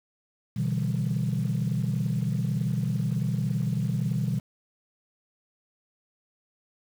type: chord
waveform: sine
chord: E minor seventh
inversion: second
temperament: equal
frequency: 123.47 / 146.83 / 164.81 / 196 Hz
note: B2 / D3 / E3 / G3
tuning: 0 / 0 / 0 / 0 cents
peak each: -27 / -30 / -29 / -30 dBFS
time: 0.56-4.4 s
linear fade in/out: 10 ms
effects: tanh soft clip ceiling -18 dBFS + 8-bit